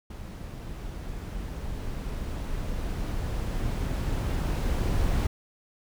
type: noise with level ramp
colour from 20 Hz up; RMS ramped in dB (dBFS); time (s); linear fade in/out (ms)
brown; -38 to -25; 0.1-5.27; 5
effects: none